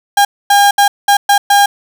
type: tone bursts at uneven times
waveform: 35% pulse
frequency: 808 Hz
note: G#5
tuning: 48 cents flat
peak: -4 dBFS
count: 6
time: 0.17-0.25 / 0.5-0.71 / 0.78-0.88 / 1.08-1.17 / 1.29-1.38 / 1.5-1.66 s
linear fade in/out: 5 ms
effects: none